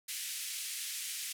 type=band-pass noise; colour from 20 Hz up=white; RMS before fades=-40 dBFS; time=0.08-1.33 s; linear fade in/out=10 ms; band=2000 to 12000 Hz; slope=24 dB/octave; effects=none